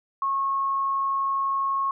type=tone; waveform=sine; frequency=1092 Hz; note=C#6; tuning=26 cents flat; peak=-22 dBFS; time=0.22-1.91 s; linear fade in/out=2 ms; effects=none